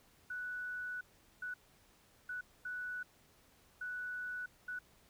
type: tone bursts at uneven times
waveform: sine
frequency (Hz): 1480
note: F#6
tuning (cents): 0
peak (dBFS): -39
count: 6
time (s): 0.3-1.01 / 1.42-1.54 / 2.29-2.41 / 2.65-3.03 / 3.81-4.46 / 4.68-4.79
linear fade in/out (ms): 5
effects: pink hiss -67 dBFS RMS until 5.09 s